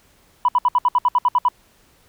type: tone bursts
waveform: sine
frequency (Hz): 987.8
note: B5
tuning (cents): 0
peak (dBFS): -11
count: 11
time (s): 0.45-1.485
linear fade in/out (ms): 2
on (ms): 35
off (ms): 65
effects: tanh soft clip ceiling -8 dBFS + pink hiss -56 dBFS RMS until 2.08 s